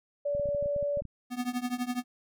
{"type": "tone", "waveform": "sine", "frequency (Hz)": 576, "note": "D5", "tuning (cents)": -34, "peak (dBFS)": -27, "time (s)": [0.25, 1.01], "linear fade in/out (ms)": 10}
{"type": "clicks", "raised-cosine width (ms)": 5, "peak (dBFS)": -29, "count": 12, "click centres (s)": [0.35, 0.397, 0.457, 0.489, 0.548, 0.626, 0.659, 0.763, 0.827, 0.973, 1.02, 1.053]}
{"type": "tone with tremolo", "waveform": "square", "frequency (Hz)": 246.9, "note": "B3", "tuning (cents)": 0, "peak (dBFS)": -27, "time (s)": [1.3, 2.04], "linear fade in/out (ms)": 50, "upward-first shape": "triangle", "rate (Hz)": 12, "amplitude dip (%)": 95}
{"effects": []}